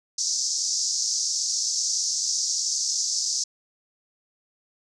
white band-pass noise, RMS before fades -26 dBFS, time 0.18-3.44 s, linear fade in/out 5 ms, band 5000 to 6600 Hz, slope 48 dB/octave, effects none

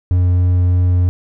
triangle tone with hard clipping, 89.7 Hz, F2, 47 cents sharp, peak -11 dBFS, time 0.11-1.09 s, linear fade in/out 0 ms, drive 6 dB, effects none

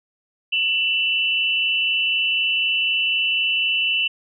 sine tone pair together, 2684 / 2960 Hz, E7 / F#7, +31 / 0 cents, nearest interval major second, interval 169 cents, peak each -20 / -21 dBFS, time 0.52-4.08 s, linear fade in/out 10 ms, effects none

